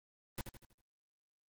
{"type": "noise with echo", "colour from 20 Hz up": "pink", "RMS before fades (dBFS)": -39, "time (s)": [0.38, 0.41], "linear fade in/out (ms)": 0, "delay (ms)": 80, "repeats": 5, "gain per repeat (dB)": -7, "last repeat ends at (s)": 0.81, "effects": ["Opus 24 kbps"]}